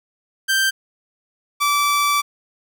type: tone pair in turn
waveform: sawtooth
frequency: 1568 / 1159.2 Hz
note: G6 / D6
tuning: 0 / -23 cents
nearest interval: perfect fourth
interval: 523 cents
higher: first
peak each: -12 dBFS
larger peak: neither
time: 0.48-0.71 / 1.6-2.22 s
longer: second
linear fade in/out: 20 ms
effects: none